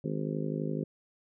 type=harmonic tone; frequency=51.91 Hz; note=G#1; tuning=in tune; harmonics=3 / 4 / 5 / 6 / 7 / 8 / 9 / 10; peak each=-34 / -38 / -37 / -46 / -39 / -40 / -46 / -43 dBFS; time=0.04-0.84 s; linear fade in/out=5 ms; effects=none